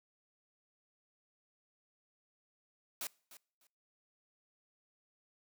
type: noise with echo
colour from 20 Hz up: white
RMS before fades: -40 dBFS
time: 3.01-3.07 s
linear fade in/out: 2 ms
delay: 300 ms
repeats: 2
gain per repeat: -15 dB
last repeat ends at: 3.67 s
effects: noise-tail reverb RT60 0.5 s tail -24 dB re dry + high-pass 200 Hz 12 dB/octave